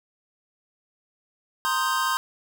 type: chord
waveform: square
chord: C minor seventh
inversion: third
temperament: equal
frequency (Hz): 932.3 / 1046.5 / 1244.5 / 1568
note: Bb5 / C6 / Eb6 / G6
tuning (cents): 0 / 0 / 0 / 0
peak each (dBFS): -32 / -26 / -30 / -29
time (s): 1.65-2.17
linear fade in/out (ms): 0
effects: none